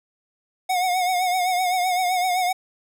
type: tone with vibrato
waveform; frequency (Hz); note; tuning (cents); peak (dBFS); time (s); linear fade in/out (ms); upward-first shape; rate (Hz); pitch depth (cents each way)
square; 730; F#5; -24; -20; 0.69-2.53; 10; triangle; 7.8; 65
effects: none